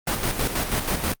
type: noise with tremolo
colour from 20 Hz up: pink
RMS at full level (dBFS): -23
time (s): 0.07-1.14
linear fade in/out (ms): 5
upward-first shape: square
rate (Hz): 6.2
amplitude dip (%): 50
effects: noise-tail reverb RT60 0.1 s tail -25 dB re dry + Opus 32 kbps